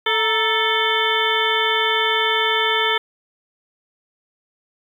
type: harmonic tone with a mistuned harmonic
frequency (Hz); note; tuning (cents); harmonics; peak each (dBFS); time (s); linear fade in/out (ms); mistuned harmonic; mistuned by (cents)
440; A4; 0; 1 / 2 / 3 / 4 / 5 / 7 / 8; -24 / -24 / -24 / -24 / -24 / -24 / -24; 0.06-2.98; 5; 2; +90
effects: 8-bit